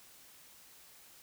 silence, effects white hiss -58 dBFS RMS until 1.22 s

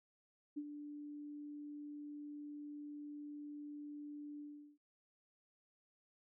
sine tone with ADSR envelope, 293.7 Hz, D4, in tune, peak -38 dBFS, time 0.56-4.78 s, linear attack 17 ms, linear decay 54 ms, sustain -8 dB, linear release 380 ms, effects none

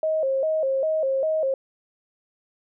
sine tone with vibrato, 581 Hz, D5, 19 cents flat, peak -20 dBFS, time 0.03-1.54 s, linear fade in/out 2 ms, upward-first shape square, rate 2.5 Hz, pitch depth 140 cents each way, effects none

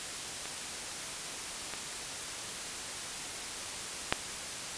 clicks, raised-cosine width 0.3 ms, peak -24 / -21 / -8 dBFS, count 3, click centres 0.456 / 1.737 / 4.125 s, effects white hiss -39 dBFS RMS until 4.77 s + resampled to 22050 Hz

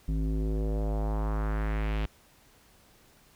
square tone with low-pass filter sweep, 53 Hz, G#1, 36 cents sharp, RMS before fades -29 dBFS, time 0.08-2.06 s, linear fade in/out 5 ms, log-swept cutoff 220 to 3100 Hz, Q 2, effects pink hiss -60 dBFS RMS until 3.35 s

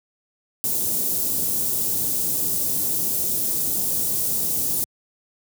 white band-stop noise, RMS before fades -23 dBFS, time 0.64-4.84 s, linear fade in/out 0 ms, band 380 to 8600 Hz, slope 12 dB/octave, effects high-pass 80 Hz 12 dB/octave

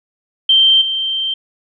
sine tone with level steps, 3136 Hz, G7, in tune, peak -7 / -16 dBFS, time 0.49-1.34 s, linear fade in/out 5 ms, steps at 0.81 s, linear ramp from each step 10 ms, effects none

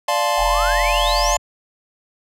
square chord, D minor seventh, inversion none, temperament equal with one note detuned, 587.3 / 698.5 / 870.9 / 1046.5 Hz, D5 / F5 / A5 / C6, 0 / 0 / -18 / 0 cents, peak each -23 dBFS, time 0.08-1.37 s, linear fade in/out 5 ms
sine tone, 44.24 Hz, F1, 23 cents sharp, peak -22 dBFS, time 0.37-1.38 s, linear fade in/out 50 ms
sine exponential sweep, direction up, 740 to 7160 Hz, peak -22 dBFS, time 0.37-1.37 s, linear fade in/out 5 ms
effects low-pass 12000 Hz 12 dB/octave

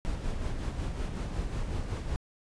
brown noise with tremolo, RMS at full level -31 dBFS, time 0.05-2.16 s, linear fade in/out 0 ms, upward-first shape sine, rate 5.4 Hz, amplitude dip 45%, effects resampled to 22050 Hz

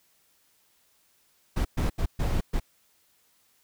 brown noise bursts at uneven times, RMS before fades -25 dBFS, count 5, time 1.56-1.65 / 1.77-1.9 / 1.98-2.06 / 2.19-2.41 / 2.53-2.6 s, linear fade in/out 10 ms, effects white hiss -66 dBFS RMS until 3.63 s

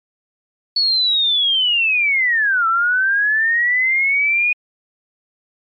sine linear two-way sweep, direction down then up, 4435 to 1318.5 to 2473 Hz, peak -13 dBFS, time 0.76-4.53 s, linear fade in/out 5 ms, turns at 2.67 s, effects MP3 32 kbps

